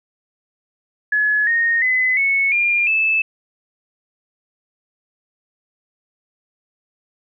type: tone with pitch steps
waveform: sine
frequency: 1700 / 1853.9 / 2022 / 2205 / 2404 / 2622 Hz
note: G#6 / A#6 / B6 / C#7 / D7 / E7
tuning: +40 / -10 / +40 / -10 / +40 / -10 cents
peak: -14 dBFS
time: 1.12-3.22 s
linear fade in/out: 5 ms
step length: 350 ms
effects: none